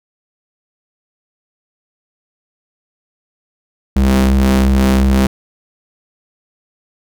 45% pulse ring-modulated tone, 65.8 Hz, C2, 10 cents sharp, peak -6 dBFS, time 3.96-5.27 s, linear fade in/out 5 ms, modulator 133 Hz, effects none

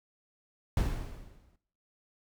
brown noise with exponential decay, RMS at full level -26 dBFS, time 0.77-1.56 s, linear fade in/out 2 ms, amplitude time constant 170 ms, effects noise-tail reverb RT60 0.6 s tail -17 dB re dry

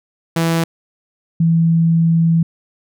sawtooth / sine tone pair in turn, 165.3 / 165.3 Hz, E3 / E3, +5 / +5 cents, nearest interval unison, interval 0 cents, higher neither, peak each -10 dBFS, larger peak neither, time 0.36-0.64 / 1.4-2.43 s, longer second, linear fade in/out 5 ms, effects none

